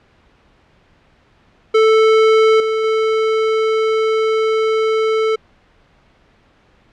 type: tone with level steps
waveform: square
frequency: 440 Hz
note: A4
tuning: in tune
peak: -9 / -16 / -14 dBFS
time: 1.74-5.36 s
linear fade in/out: 10 ms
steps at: 2.6 / 2.84 s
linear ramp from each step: 2 ms
effects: pink hiss -53 dBFS RMS until 6.92 s + low-pass 3000 Hz 12 dB/octave